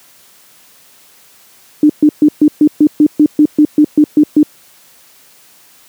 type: tone bursts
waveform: sine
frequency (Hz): 300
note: D4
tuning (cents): +37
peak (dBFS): -3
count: 14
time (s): 1.83-4.43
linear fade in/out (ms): 2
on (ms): 65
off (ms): 130
effects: white hiss -45 dBFS RMS until 5.88 s + high-pass 100 Hz 12 dB/octave